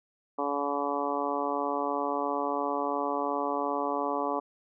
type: harmonic tone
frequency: 142.9 Hz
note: D3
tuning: 47 cents flat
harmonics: 2 / 3 / 4 / 5 / 6 / 7 / 8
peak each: -35 / -35 / -35 / -35 / -35 / -35 / -35 dBFS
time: 0.38-4.4 s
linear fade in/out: 10 ms
effects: none